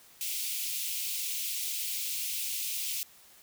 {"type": "high-pass noise", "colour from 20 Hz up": "white", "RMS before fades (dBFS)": -34, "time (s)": [0.21, 3.03], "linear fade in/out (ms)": 0, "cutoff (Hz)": 2300, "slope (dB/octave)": 48, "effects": ["white hiss -57 dBFS RMS until 3.42 s"]}